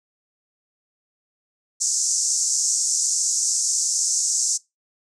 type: band-pass noise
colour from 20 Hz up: pink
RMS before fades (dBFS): -22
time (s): 1.8-4.58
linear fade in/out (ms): 20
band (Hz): 5800 to 8000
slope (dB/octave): 48
effects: noise-tail reverb RT60 0.2 s tail -22 dB re dry